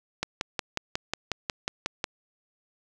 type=click train; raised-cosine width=0.2 ms; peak=-10 dBFS; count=11; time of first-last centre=0.23-2.042 s; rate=5.52 Hz; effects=none